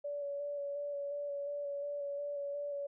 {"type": "tone with vibrato", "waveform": "sine", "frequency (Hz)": 572, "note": "D5", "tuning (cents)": -46, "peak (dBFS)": -36, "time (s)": [0.04, 2.87], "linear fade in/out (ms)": 10, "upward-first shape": "square", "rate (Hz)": 2.8, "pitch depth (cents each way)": 16, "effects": []}